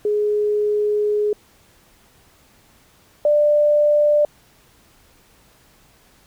sine tone pair in turn, 418.3 / 592.8 Hz, G#4 / D5, +12 / +16 cents, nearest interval tritone, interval 604 cents, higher second, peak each -16 / -12 dBFS, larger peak second, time 0.05-1.33 / 3.25-4.25 s, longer first, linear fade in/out 2 ms, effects pink hiss -54 dBFS RMS until 6.26 s

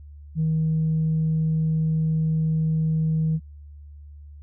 sine tone, 158.7 Hz, D#3, 35 cents sharp, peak -18 dBFS, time 0.35-3.4 s, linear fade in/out 50 ms, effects tanh soft clip ceiling -16 dBFS + added 73 Hz sine -40 dBFS peak until 4.42 s

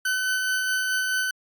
40% pulse tone with tremolo, 1514 Hz, F#6, 39 cents sharp, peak -21 dBFS, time 0.05-1.31 s, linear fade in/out 5 ms, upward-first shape sine, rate 4.7 Hz, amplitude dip 25%, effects AAC 64 kbps

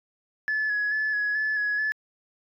sine tone with vibrato, 1704 Hz, G#6, 44 cents sharp, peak -22 dBFS, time 0.48-1.92 s, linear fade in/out 0 ms, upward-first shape square, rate 2.3 Hz, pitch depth 24 cents each way, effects tanh soft clip ceiling -20 dBFS

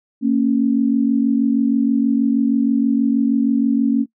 sine tone pair together, 229.5 / 275.8 Hz, A#3 / C#4, -27 / -9 cents, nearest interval minor third, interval 318 cents, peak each -16 dBFS, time 0.21-4.06 s, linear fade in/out 50 ms, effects noise-tail reverb RT60 0.1 s tail -22 dB re dry

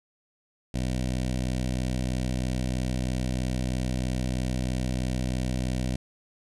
15% pulse tone with notch filter, 63.1 Hz, B1, 38 cents sharp, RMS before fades -28 dBFS, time 0.74-5.96 s, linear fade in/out 5 ms, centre 1200 Hz, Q 0.78, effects resampled to 24000 Hz + 9-bit

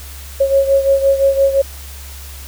sine beating tone pair, 546 / 551.8 Hz, C#5 / C#5, -26 / -8 cents, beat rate 5.8 Hz, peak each -11 / -16 dBFS, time 0.4-1.62 s, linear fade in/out 10 ms, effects added 69 Hz sine -31 dBFS peak until 2.47 s + white hiss -36 dBFS RMS until 2.47 s

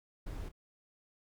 brown noise with echo, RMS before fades -41 dBFS, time 0.26-0.49 s, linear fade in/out 10 ms, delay 28 ms, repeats 1, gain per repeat -12 dB, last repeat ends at 0.518 s, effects none

